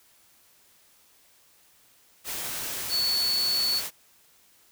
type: tone in noise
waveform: sine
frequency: 4435 Hz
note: C#8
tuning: in tune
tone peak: -23 dBFS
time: 2.89-3.82 s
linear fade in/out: 50 ms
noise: white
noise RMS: -33 dBFS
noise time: 2.24-3.91 s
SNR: +7 dB
effects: white hiss -60 dBFS RMS until 4.71 s